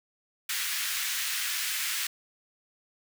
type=high-pass noise; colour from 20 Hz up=pink; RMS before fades=-31 dBFS; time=0.49-2.07 s; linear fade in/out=5 ms; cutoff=1600 Hz; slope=24 dB/octave; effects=none

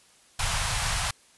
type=band-stop noise; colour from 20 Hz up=pink; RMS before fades=-27 dBFS; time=0.39-1.11 s; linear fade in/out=5 ms; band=130 to 740 Hz; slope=24 dB/octave; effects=white hiss -58 dBFS RMS until 1.37 s + resampled to 24000 Hz

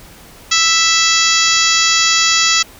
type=harmonic tone with a mistuned harmonic; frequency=659.3 Hz; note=E5; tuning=in tune; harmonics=2 / 3 / 4 / 5 / 6 / 7 / 8 / 9 / 10; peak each=-19 / -19 / -19 / -19 / -19 / -19 / -19 / -19 / -19 dBFS; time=0.51-2.63 s; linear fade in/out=10 ms; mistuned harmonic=10; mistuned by=+55 cents; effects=pink hiss -40 dBFS RMS until 2.79 s

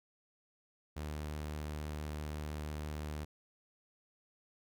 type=tone; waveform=sawtooth; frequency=75.5 Hz; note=D2; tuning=48 cents sharp; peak=-35 dBFS; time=0.96-3.25 s; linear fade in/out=10 ms; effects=none

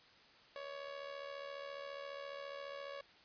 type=tone with amplitude modulation; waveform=sawtooth; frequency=560 Hz; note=C#5; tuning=18 cents sharp; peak=-38 dBFS; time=0.56-3.01 s; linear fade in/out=0 ms; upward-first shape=sine; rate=74.6 Hz; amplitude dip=65%; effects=white hiss -63 dBFS RMS until 3.24 s + resampled to 11025 Hz

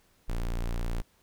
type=tone; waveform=square; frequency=29.14 Hz; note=A#0; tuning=in tune; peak=-29 dBFS; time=0.28-1.02 s; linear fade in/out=10 ms; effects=pink hiss -66 dBFS RMS until 1.22 s

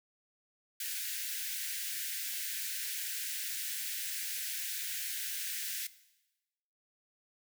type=high-pass noise; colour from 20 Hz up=white; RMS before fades=-38 dBFS; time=0.8-5.87 s; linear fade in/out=5 ms; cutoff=1500 Hz; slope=96 dB/octave; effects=noise-tail reverb RT60 1.0 s tail -17 dB re dry

